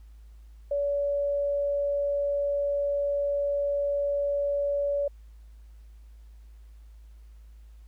sine tone, 570 Hz, C#5, 48 cents sharp, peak -24 dBFS, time 0.71-5.08 s, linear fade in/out 5 ms, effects added 54 Hz sine -46 dBFS peak until 7.87 s + pink hiss -69 dBFS RMS until 7.87 s

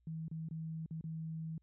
sine tone with dropouts, 160.5 Hz, E3, 46 cents flat, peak -39 dBFS, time 0.07-1.58 s, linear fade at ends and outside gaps 2 ms, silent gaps 0.282-0.313 / 0.487-0.51 / 0.861-0.909 / 1.011-1.04 s, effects added 60 Hz sine -70 dBFS peak until 1.62 s

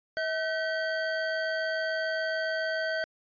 square tone pair together, 642 / 1527 Hz, E5 / G6, -46 / -46 cents, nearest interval octave + minor third, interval 1500 cents, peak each -31 / -32 dBFS, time 0.17-3.04 s, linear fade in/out 0 ms, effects resampled to 11025 Hz

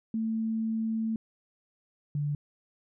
sine tone pair in turn, 222.8 / 146.09 Hz, A3 / D3, +22 / -9 cents, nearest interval perfect fifth, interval 731 cents, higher first, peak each -27 dBFS, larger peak neither, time 0.14-1.16 / 2.15-2.35 s, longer first, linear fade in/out 2 ms, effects none

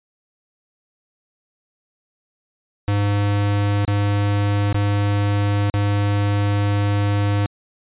square tone with dropouts, 101.9 Hz, G#2, 32 cents flat, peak -17 dBFS, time 2.88-7.46 s, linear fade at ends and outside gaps 0 ms, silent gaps 3.85-3.879 / 4.727-4.745 / 5.699-5.74 s, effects resampled to 8000 Hz

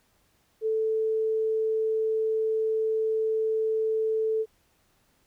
sine tone, 440 Hz, A4, in tune, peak -23 dBFS, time 0.61-4.46 s, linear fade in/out 50 ms, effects pink hiss -67 dBFS RMS until 5.26 s

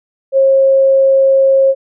sine tone, 539 Hz, C#5, 49 cents flat, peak -6 dBFS, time 0.32-1.75 s, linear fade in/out 50 ms, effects none

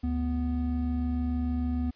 triangle tone pair together, 73.4 / 246.9 Hz, D2 / B3, 0 / 0 cents, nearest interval octave + major sixth, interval 2100 cents, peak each -27 dBFS, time 0.03-1.91 s, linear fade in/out 10 ms, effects white hiss -63 dBFS RMS until 1.95 s + resampled to 11025 Hz

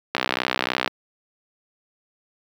click train, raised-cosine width 0.3 ms, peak -4 dBFS, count 47, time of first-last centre 0.15-0.877 s, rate 63.3 Hz, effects high-pass 200 Hz 12 dB/octave + 7-bit

